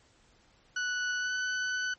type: tone with pitch glide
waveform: 40% pulse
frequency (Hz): 1480 to 1498.9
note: F#6 to F#6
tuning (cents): 0 to +22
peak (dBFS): -29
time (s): 0.76-1.94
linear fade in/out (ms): 5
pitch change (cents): +22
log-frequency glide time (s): 1.18-1.33
effects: pink hiss -64 dBFS RMS until 1.98 s + MP3 32 kbps